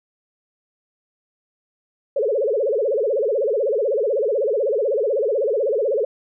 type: tone with vibrato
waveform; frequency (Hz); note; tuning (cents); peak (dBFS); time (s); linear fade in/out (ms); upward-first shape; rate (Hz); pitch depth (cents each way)
sine; 486.4; B4; -26; -17; 2.16-6.05; 5; sine; 16; 290
effects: none